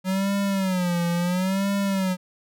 square tone with vibrato, 185 Hz, F#3, in tune, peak -22 dBFS, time 0.04-2.17 s, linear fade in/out 50 ms, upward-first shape sine, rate 0.73 Hz, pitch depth 130 cents each way, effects none

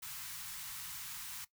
white band-stop noise, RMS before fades -45 dBFS, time 0.02-1.45 s, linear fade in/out 10 ms, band 190 to 870 Hz, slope 48 dB/octave, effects noise-tail reverb RT60 0.1 s tail -17 dB re dry

